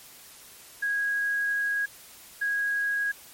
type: tone bursts at uneven times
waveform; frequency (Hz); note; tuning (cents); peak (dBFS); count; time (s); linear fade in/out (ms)
sine; 1648; G#6; -14; -24; 2; 0.82-1.86 / 2.41-3.12; 10
effects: white hiss -49 dBFS RMS until 3.33 s + MP3 64 kbps